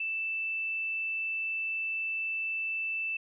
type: tone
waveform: sine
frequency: 2648 Hz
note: E7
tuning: 7 cents sharp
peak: -30 dBFS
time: 0-3.17 s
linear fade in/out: 5 ms
effects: none